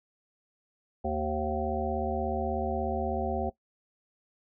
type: harmonic tone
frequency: 76.5 Hz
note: D#2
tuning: 29 cents flat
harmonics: 1 / 3 / 5 / 7 / 9 / 10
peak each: -35 / -35 / -35 / -35 / -35 / -35 dBFS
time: 1.04-3.5 s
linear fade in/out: 10 ms
effects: noise-tail reverb RT60 0.1 s tail -18 dB re dry